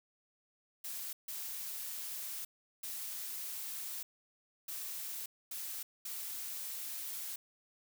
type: noise bursts at uneven times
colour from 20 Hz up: blue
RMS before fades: -42 dBFS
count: 6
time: 0.84-1.13 / 1.28-2.45 / 2.83-4.03 / 4.68-5.26 / 5.51-5.83 / 6.05-7.36 s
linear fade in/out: 5 ms
effects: none